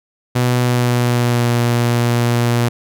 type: tone with pitch glide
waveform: sawtooth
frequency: 123.47 to 119.47 Hz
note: B2 to A#2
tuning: 0 to +43 cents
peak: -9 dBFS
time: 0.35-2.69 s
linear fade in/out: 10 ms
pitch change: -57 cents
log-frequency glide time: 0.55-1.57 s
effects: none